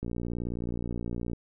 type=click train; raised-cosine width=3 ms; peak=-21 dBFS; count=78; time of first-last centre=0.03-1.333 s; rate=59.1 Hz; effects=none